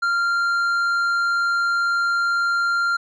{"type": "tone with tanh clipping", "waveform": "sine", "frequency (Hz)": 1389, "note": "F6", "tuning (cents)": -10, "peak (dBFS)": -19, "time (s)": [0.02, 2.97], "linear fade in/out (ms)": 10, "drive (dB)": 7, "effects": []}